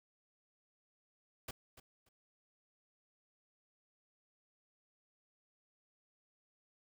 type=noise with echo; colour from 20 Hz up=pink; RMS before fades=-44 dBFS; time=1.48-1.51 s; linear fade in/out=5 ms; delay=290 ms; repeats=2; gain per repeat=-14 dB; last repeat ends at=2.09 s; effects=none